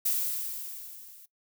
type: noise with level ramp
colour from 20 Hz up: violet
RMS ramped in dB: -26 to -52 dBFS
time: 0.05-1.26 s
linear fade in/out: 10 ms
effects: noise-tail reverb RT60 0.1 s tail -18 dB re dry